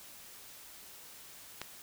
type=click; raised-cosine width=0.2 ms; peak=-20 dBFS; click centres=1.616 s; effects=white hiss -52 dBFS RMS until 1.82 s